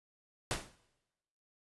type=noise with exponential decay; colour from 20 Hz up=pink; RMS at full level=-31 dBFS; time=0.51-0.75 s; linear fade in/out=0 ms; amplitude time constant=51 ms; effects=noise-tail reverb RT60 1.0 s tail -20 dB re dry + resampled to 24000 Hz